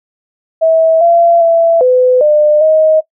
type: tone with pitch steps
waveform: sine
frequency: 648 / 681 / 667 / 505 / 601 / 628 Hz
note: E5 / F5 / E5 / B4 / D5 / D#5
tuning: -30 / -44 / +20 / +39 / +40 / +16 cents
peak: -5 dBFS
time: 0.61-3.01 s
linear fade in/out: 20 ms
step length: 400 ms
effects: noise-tail reverb RT60 0.1 s tail -17 dB re dry